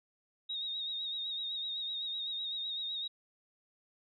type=tone with vibrato; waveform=sine; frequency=3751 Hz; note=A#7; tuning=10 cents sharp; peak=-35 dBFS; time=0.49-3.08 s; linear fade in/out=10 ms; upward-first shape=sine; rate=7.9 Hz; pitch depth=46 cents each way; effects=none